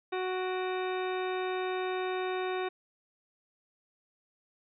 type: harmonic tone with a mistuned harmonic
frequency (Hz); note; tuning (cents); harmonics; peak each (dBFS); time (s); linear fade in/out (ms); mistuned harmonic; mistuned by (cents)
370; F#4; 0; 1 / 2 / 3 / 4 / 5 / 6 / 7 / 8 / 10; -32 / -37 / -41 / -43 / -45 / -45 / -49 / -53 / -47; 0.12-2.69; 10; 6; +94
effects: none